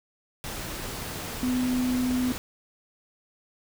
sine tone in noise, 251.5 Hz, B3, 32 cents sharp, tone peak -23 dBFS, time 1.43-2.32 s, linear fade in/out 0 ms, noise pink, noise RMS -35 dBFS, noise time 0.44-2.38 s, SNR +9 dB, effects none

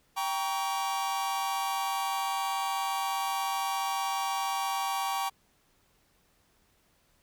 45% pulse chord, G diminished, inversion none, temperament just, 784 / 940.8 / 1128.9 Hz, G5 / Bb5 / Db6, 0 / +16 / +31 cents, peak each -32 / -35 / -34 dBFS, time 0.16-5.3 s, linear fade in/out 20 ms, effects pink hiss -68 dBFS RMS until 7.22 s

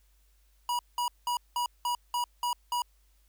square tone bursts, 968 Hz, B5, 35 cents flat, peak -28 dBFS, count 8, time 0.69-2.82 s, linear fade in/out 2 ms, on 100 ms, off 190 ms, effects added 50 Hz sine -62 dBFS peak until 3.28 s + white hiss -71 dBFS RMS until 3.28 s

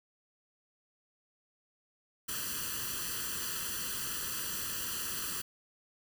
white noise with comb filter, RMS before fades -37 dBFS, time 2.28-5.42 s, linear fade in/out 10 ms, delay 0.67 ms, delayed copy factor +0.95, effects none

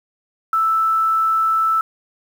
sine tone with quantisation, 1319 Hz, E6, 1 cent sharp, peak -14 dBFS, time 0.53-1.81 s, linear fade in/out 2 ms, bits 7, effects none

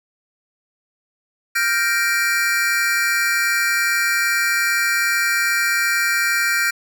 square chord, G minor seventh, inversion third, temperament equal, 1396.9 / 1568 / 1864.7 / 2349 Hz, F6 / G6 / Bb6 / D7, 0 / 0 / 0 / 0 cents, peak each -23 dBFS, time 1.55-6.71 s, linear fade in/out 10 ms, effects none

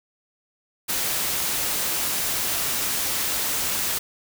white noise with ADSR envelope, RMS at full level -23 dBFS, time 0.88-3.99 s, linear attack 23 ms, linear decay 6 ms, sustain -2 dB, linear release 13 ms, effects none

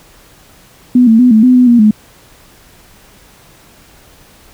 sine tone with pitch steps, 248.1 / 224.1 / 249.3 / 218.3 / 252.5 / 249.7 / 238 / 213.2 Hz, B3 / A3 / B3 / A3 / B3 / B3 / A#3 / G#3, +8 / +32 / +16 / -13 / +39 / +19 / +36 / +46 cents, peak -3 dBFS, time 0.95-1.91 s, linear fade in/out 5 ms, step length 120 ms, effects pink hiss -43 dBFS RMS until 4.53 s

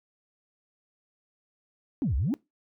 sine exponential two-way sweep, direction down then up, 318.1 to 57.7 to 318.1 Hz, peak -23 dBFS, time 2.02-2.34 s, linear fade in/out 0 ms, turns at 2.16 s, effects noise-tail reverb RT60 0.2 s tail -22 dB re dry + tanh soft clip ceiling -19 dBFS

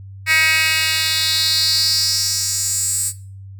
10% pulse tone with high-pass filter sweep, 317.5 Hz, D#4, 35 cents sharp, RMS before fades -18 dBFS, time 0.26-3.13 s, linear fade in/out 50 ms, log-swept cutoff 2200 to 8600 Hz, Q 3.8, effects noise-tail reverb RT60 0.4 s tail -17 dB re dry + added 97 Hz sine -33 dBFS peak until 3.59 s

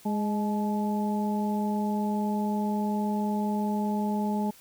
harmonic tone with a mistuned harmonic, 207.7 Hz, G#3, in tune, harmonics 1 / 2 / 3 / 4, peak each -26 / -36 / -39 / -33 dBFS, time 0.05-4.51 s, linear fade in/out 10 ms, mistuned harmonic 4, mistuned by +52 cents, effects white hiss -54 dBFS RMS until 4.6 s

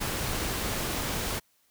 pink noise, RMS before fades -31 dBFS, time 0-1.4 s, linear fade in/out 20 ms, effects white hiss -68 dBFS RMS until 1.7 s

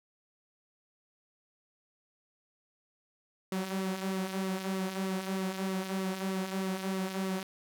sawtooth tone with flanger, 190 Hz, F#3, 46 cents sharp, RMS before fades -34 dBFS, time 3.52-7.43 s, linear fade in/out 2 ms, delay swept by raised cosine 1.2 to 5.4 ms, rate 3.2 Hz, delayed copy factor -0.5, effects none

